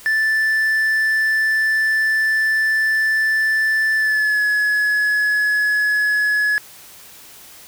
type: tone with pitch glide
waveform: triangle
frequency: 1760 to 1695.1 Hz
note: A6 to G#6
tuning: 0 to +35 cents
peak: -13 dBFS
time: 0.06-6.58 s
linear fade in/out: 0 ms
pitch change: -65 cents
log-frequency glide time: 3.96-4.42 s
effects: white hiss -42 dBFS RMS until 7.67 s